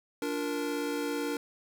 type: chord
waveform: square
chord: Bb major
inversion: first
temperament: just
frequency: 291.4 / 349.6 / 466.2 Hz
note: D4 / F4 / Bb4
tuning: -13 / +2 / 0 cents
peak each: -34 / -40 / -35 dBFS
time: 0.22-1.37 s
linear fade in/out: 2 ms
effects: none